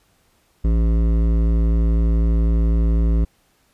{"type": "tone with hard clipping", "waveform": "triangle", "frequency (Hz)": 56, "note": "A1", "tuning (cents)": 31, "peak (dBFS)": -16, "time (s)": [0.64, 3.25], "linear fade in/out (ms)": 10, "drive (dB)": 17, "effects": ["pink hiss -61 dBFS RMS until 3.73 s", "resampled to 32000 Hz"]}